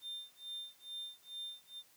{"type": "tone with tremolo", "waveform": "triangle", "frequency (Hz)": 3600, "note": "A7", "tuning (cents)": 39, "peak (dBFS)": -39, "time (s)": [0.01, 1.83], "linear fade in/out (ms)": 50, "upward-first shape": "sine", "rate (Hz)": 2.3, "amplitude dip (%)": 100, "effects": ["white hiss -66 dBFS RMS until 1.96 s", "high-pass 80 Hz 12 dB/octave"]}